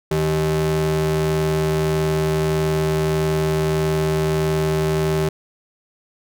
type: ring-modulated tone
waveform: square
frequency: 116.1 Hz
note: A#2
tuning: 7 cents flat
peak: -15 dBFS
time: 0.11-5.29 s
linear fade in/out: 5 ms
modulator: 273 Hz
effects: none